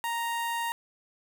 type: tone with notch filter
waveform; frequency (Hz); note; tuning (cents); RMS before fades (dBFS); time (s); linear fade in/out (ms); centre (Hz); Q
sawtooth; 932.3; A#5; 0; -31; 0.04-0.72; 0; 5200; 1.7
effects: 10-bit